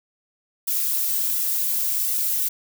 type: noise with flanger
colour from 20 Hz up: violet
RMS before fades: -23 dBFS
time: 0.67-2.49 s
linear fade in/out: 10 ms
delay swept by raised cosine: 1.4 to 6.1 ms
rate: 1.4 Hz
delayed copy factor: +0.55
effects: none